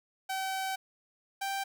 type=tone pair in turn; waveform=sawtooth; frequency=766 / 783.9 Hz; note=G5 / G5; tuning=-40 / 0 cents; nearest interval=unison; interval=40 cents; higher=second; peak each=-28 dBFS; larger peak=neither; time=0.29-0.76 / 1.41-1.64 s; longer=first; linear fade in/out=10 ms; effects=none